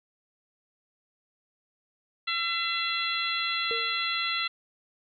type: harmonic tone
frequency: 676 Hz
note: E5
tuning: 43 cents sharp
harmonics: 2 / 3 / 4 / 5 / 6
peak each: -33 / -33 / -33 / -33 / -33 dBFS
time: 2.27-4.48 s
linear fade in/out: 10 ms
type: tone with exponential decay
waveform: sine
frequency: 459.6 Hz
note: A#4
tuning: 25 cents flat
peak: -29 dBFS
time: 3.71-4.06 s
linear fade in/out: 0 ms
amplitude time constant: 76 ms
effects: none